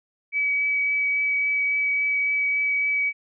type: tone with vibrato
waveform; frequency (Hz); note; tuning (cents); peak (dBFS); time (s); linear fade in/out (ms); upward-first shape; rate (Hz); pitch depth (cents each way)
sine; 2280; C#7; +48; -20; 0.32-3.13; 50; triangle; 3.6; 10
effects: none